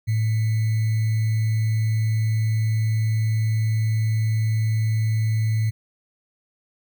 sine tone with sample-and-hold, 110 Hz, A2, in tune, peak -18 dBFS, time 0.07-5.71 s, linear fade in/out 20 ms, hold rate 2100 Hz, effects none

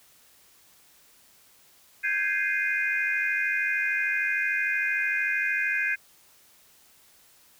sine chord, Ab major seventh, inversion third, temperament equal with one note detuned, 1568 / 1661.2 / 2093 / 2469 Hz, G6 / Ab6 / C7 / Eb7, 0 / 0 / 0 / -14 cents, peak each -29 dBFS, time 2.03-5.96 s, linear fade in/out 20 ms, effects tanh soft clip ceiling -13 dBFS + white hiss -58 dBFS RMS until 7.59 s

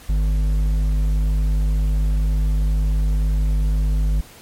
sine tone with hard clipping, 51 Hz, G#1, 31 cents flat, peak -17 dBFS, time 0.09-4.21 s, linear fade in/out 5 ms, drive 7 dB, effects pink hiss -44 dBFS RMS until 4.41 s + MP3 64 kbps

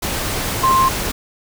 sine tone in noise, 1054 Hz, C6, 12 cents sharp, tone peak -11 dBFS, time 0.63-0.89 s, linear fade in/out 10 ms, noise pink, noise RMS -22 dBFS, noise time 0.02-1.12 s, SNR +8 dB, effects none

